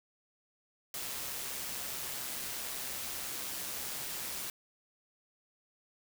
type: noise with amplitude modulation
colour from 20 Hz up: white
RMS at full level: -38 dBFS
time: 0.94-4.5 s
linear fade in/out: 2 ms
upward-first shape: sine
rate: 133 Hz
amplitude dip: 30%
effects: none